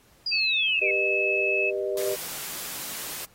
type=linear sweep; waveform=sine; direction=down; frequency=4935 to 2145 Hz; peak=-25 dBFS; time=0.26-0.91 s; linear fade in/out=5 ms
type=tone; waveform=sine; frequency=2593 Hz; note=E7; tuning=29 cents flat; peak=-23 dBFS; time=0.31-1.71 s; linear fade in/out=20 ms
type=chord; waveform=sine; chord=G augmented; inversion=none; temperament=just; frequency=392 / 490 / 612.5 Hz; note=G4 / B4 / D#5; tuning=0 / -14 / -27 cents; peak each=-28 / -32 / -30 dBFS; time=0.81-2.16 s; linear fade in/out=20 ms
type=high-pass noise; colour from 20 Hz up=white; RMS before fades=-35 dBFS; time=1.97-3.25 s; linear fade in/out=2 ms; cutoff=100 Hz; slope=96 dB/octave
effects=pink hiss -59 dBFS RMS until 3.34 s + AAC 48 kbps